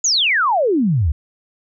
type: exponential sweep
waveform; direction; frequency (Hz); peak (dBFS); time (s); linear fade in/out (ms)
sine; down; 7040 to 66.7; -13; 0.04-1.12; 5
effects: none

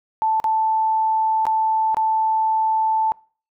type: tone with dropouts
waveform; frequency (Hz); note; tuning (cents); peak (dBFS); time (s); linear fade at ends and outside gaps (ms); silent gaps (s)
sine; 880; A5; 0; -16; 0.22-3.12; 0; 0.4-0.442 / 1.454-1.467 / 1.945-1.969
effects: noise-tail reverb RT60 0.4 s tail -24 dB re dry

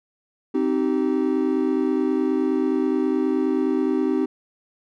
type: chord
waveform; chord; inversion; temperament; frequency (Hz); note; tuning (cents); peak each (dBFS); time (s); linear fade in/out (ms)
triangle; C minor; none; equal with one note detuned; 261.6 / 311.1 / 385.9; C4 / Eb4 / G4; 0 / 0 / -27; -21 / -21 / -22; 0.54-4.26; 10
effects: none

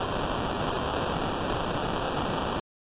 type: noise with sample-and-hold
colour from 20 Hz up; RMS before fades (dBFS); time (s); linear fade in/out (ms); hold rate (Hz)
white; -29; 0-2.6; 5; 2100
effects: resampled to 8000 Hz

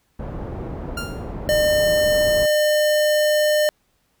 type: low-pass noise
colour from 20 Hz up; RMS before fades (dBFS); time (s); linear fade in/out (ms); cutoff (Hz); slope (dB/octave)
pink; -30; 0.19-2.46; 5; 690; 12
type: tone with exponential decay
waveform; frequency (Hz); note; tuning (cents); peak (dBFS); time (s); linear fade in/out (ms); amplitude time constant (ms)
sawtooth; 1396.9; F6; 0; -21; 0.97-1.33; 5; 78
type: tone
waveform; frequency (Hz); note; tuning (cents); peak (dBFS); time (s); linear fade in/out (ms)
square; 604; D5; +48; -16; 1.49-3.69; 0
effects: pink hiss -66 dBFS RMS until 4.2 s

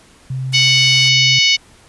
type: tone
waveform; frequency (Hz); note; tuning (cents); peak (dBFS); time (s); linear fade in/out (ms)
sine; 130.81; C3; 0; -19; 0.3-1.39; 5
type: noise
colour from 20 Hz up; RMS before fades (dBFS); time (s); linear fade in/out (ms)
white; -32; 0.52-1.09; 5
type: harmonic tone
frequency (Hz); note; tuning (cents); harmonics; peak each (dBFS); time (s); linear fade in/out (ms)
740; F#5; 0; 3 / 4 / 5 / 6 / 7 / 8 / 9; -15 / -14 / -19 / -18 / -19 / -23 / -32; 0.53-1.57; 20
effects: pink hiss -47 dBFS RMS until 1.88 s + resampled to 24000 Hz

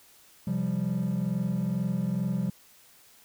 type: chord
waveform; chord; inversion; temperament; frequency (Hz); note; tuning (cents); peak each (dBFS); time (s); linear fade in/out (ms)
triangle; C suspended fourth; none; equal with one note detuned; 130.81 / 173.71 / 196; C3 / F3 / G3; 0 / -9 / 0; -30 / -27 / -27; 0.47-2.5; 5
effects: tanh soft clip ceiling -18 dBFS + white hiss -57 dBFS RMS until 3.24 s

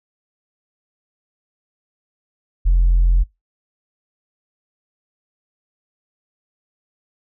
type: tone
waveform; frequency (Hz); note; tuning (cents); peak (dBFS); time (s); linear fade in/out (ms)
sine; 43.3; F1; -14; -9; 2.65-3.24; 20
effects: noise-tail reverb RT60 0.2 s tail -24 dB re dry + tanh soft clip ceiling -8 dBFS

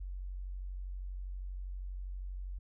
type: tone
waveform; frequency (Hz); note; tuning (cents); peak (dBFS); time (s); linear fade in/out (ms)
sine; 46.25; F#1; 0; -38; 0-2.59; 10
effects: none

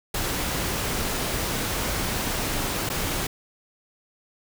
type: noise with dropouts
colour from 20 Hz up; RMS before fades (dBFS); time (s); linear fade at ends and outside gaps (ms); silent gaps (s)
pink; -27; 0.14-3.27; 5; 2.892-2.899
effects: none

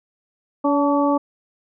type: harmonic tone with a mistuned harmonic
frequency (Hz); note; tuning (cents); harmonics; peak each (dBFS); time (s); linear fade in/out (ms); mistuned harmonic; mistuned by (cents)
285; C#4; +48; 1 / 2 / 3 / 4; -18 / -21 / -23 / -24; 0.64-1.18; 10; 3; +38
effects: none

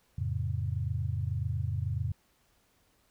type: chord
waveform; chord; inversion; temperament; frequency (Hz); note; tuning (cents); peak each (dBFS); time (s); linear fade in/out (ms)
sine; F augmented; none; just; 87.31 / 109.13 / 136.42; F2 / A2 / C#3; 0 / -14 / -27; -33 / -33 / -35; 0.18-2.12; 5
effects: pink hiss -69 dBFS RMS until 3.1 s

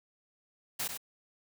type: noise with echo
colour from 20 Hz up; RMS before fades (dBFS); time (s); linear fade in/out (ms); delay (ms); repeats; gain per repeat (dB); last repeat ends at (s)
white; -34; 0.79-0.88; 10; 96; 1; -6; 0.976
effects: none

